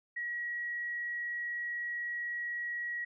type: tone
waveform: sine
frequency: 1912 Hz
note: A#6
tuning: 43 cents sharp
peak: -34 dBFS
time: 0.16-3.05 s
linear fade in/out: 10 ms
effects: none